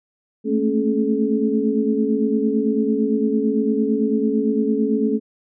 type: tone cluster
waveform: sine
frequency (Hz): 216.5 / 225.4 / 275.7 / 427.4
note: A3 / A3 / C#4 / G#4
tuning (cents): -28 / +42 / -9 / +50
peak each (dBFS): -22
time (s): 0.44-5.2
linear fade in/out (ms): 50
effects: none